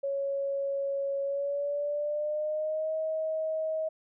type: tone with pitch glide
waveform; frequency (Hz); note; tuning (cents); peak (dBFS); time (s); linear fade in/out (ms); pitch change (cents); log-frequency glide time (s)
sine; 554.4 to 633.2; C#5 to D#5; 0 to +30; -28; 0.03-3.89; 10; +230; 1.23-2.94
effects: none